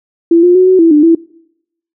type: tone with pitch steps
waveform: sine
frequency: 336.1 / 354.4 / 369.2 / 372.8 / 331.1 / 298 / 331.1 Hz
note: E4 / F4 / F#4 / F#4 / E4 / D4 / E4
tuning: +34 / +25 / -4 / +13 / +8 / +25 / +8 cents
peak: -3 dBFS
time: 0.31-1.15 s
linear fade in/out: 5 ms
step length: 120 ms
effects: noise-tail reverb RT60 0.8 s tail -24 dB re dry